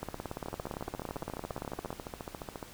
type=two click trains; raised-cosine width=1 ms; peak=-24 / -22 dBFS; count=32 / 34; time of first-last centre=0.46-2.628 / 0.03-1.905 s; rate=14.3 / 17.6 Hz; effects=pink hiss -51 dBFS RMS until 2.73 s